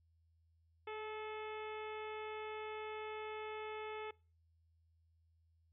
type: harmonic tone with a mistuned harmonic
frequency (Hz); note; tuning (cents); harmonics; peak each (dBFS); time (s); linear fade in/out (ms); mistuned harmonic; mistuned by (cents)
433; A4; -28; 1 / 2 / 3 / 4 / 5 / 6 / 7 / 8; -45 / -49 / -52 / -58 / -53 / -56 / -62 / -62; 0.87-4.11; 5; 1; -17
effects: noise-tail reverb RT60 0.4 s tail -24 dB re dry + added 82 Hz sine -70 dBFS peak until 5.72 s